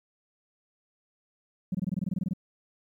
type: tone bursts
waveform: sine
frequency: 185 Hz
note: F#3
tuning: in tune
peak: -24 dBFS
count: 13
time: 1.72-2.335 s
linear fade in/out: 5 ms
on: 27 ms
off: 22 ms
effects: tanh soft clip ceiling -22 dBFS + 11-bit